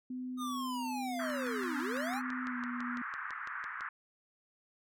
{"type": "tone with pitch glide", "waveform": "sine", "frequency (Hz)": [253.3, 244.4], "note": ["B3", "B3"], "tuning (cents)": [44, -18], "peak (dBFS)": -37, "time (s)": [0.1, 3.02], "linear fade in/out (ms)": 5, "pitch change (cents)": -62, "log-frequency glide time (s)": [2.45, 2.6]}
{"type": "linear two-way sweep", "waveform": "square", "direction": "down then up", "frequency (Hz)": [1244.5, 276.6, 871], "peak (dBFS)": -38, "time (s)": [0.37, 2.22], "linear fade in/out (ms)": 50, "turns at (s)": 1.78}
{"type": "band-pass noise", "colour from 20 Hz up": "white", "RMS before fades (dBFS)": -41, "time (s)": [1.19, 3.89], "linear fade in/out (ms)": 2, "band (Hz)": [1100, 1800], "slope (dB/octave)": 48}
{"type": "click train", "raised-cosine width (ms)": 0.2, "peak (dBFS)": -30, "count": 16, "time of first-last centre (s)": [1.3, 3.808], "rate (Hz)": 5.98}
{"effects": []}